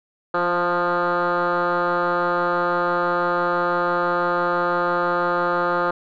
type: tone with frequency modulation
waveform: sine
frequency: 877 Hz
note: A5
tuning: 6 cents flat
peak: -16 dBFS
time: 0.34-5.91 s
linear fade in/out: 5 ms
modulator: 176 Hz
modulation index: 3.2
effects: tanh soft clip ceiling -16 dBFS